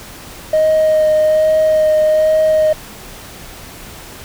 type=tone with vibrato; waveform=triangle; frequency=622.3 Hz; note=D#5; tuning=in tune; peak=-6 dBFS; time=0.53-2.73 s; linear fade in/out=5 ms; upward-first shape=sine; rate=1.2 Hz; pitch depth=13 cents each way; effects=tanh soft clip ceiling -5 dBFS + pink hiss -34 dBFS RMS until 4.24 s